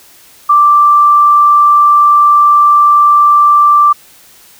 sine tone, 1174.7 Hz, D6, in tune, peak -3 dBFS, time 0.49-3.93 s, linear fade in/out 10 ms, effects white hiss -41 dBFS RMS until 4.59 s

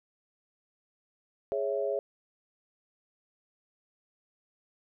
sine chord, C# minor, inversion second, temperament equal, 415.3 / 554.4 / 659.3 Hz, G#4 / C#5 / E5, 0 / 0 / 0 cents, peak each -32 / -31 / -34 dBFS, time 1.52-1.99 s, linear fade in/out 0 ms, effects none

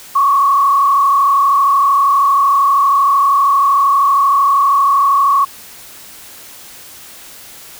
sine tone with frequency modulation, 1116 Hz, C#6, 11 cents sharp, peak -8 dBFS, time 0.15-5.45 s, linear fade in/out 10 ms, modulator 32.8 Hz, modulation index 1.1, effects white hiss -36 dBFS RMS until 7.79 s

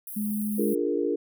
white high-pass noise, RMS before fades -38 dBFS, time 0.07-0.75 s, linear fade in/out 2 ms, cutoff 9300 Hz, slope 96 dB/octave
sine tone, 210.4 Hz, G#3, 23 cents sharp, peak -26 dBFS, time 0.16-0.74 s, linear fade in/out 10 ms
sine chord, Bb dominant seventh, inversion first, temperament equal, 293.7 / 349.2 / 415.3 / 466.2 Hz, D4 / F4 / Ab4 / Bb4, 0 / 0 / 0 / 0 cents, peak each -29 dBFS, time 0.58-1.16 s, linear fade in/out 10 ms
effects none

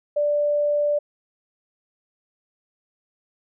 sine tone, 587.3 Hz, D5, in tune, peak -18 dBFS, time 0.16-0.99 s, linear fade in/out 10 ms, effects none

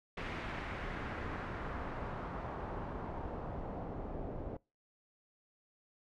pink noise with low-pass filter sweep, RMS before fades -41 dBFS, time 0.17-4.57 s, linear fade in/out 5 ms, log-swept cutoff 2300 to 580 Hz, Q 1.3, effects noise-tail reverb RT60 0.3 s tail -26 dB re dry + MP3 96 kbps

